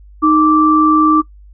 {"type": "tone pair together", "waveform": "sine", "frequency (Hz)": [310, 1169.4], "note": ["D#4", "D6"], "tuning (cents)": [-6, -8], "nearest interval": "octave + major seventh", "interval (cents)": 2298, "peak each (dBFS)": -10, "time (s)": [0.22, 1.22], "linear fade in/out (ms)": 20, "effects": ["noise-tail reverb RT60 0.1 s tail -20 dB re dry", "added 50 Hz sine -37 dBFS peak until 1.53 s"]}